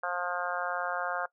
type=harmonic tone; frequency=177.4 Hz; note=F3; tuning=27 cents sharp; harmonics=3 / 4 / 5 / 6 / 7 / 8 / 9; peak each=-38 / -36 / -40 / -39 / -38 / -36 / -39 dBFS; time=0.03-1.26 s; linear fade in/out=5 ms; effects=noise-tail reverb RT60 0.1 s tail -20 dB re dry